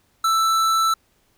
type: tone with tanh clipping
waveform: sine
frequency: 1324 Hz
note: E6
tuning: 7 cents sharp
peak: -18 dBFS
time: 0.24-0.94 s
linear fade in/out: 5 ms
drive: 18 dB
effects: pink hiss -63 dBFS RMS until 1.37 s